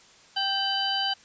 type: harmonic tone with a mistuned harmonic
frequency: 784 Hz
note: G5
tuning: in tune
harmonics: 1 / 2 / 4 / 5 / 6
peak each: -30 / -33 / -27 / -39 / -32 dBFS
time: 0.36-1.14 s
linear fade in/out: 10 ms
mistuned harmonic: 4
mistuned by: -61 cents
effects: white hiss -54 dBFS RMS until 1.24 s + resampled to 16000 Hz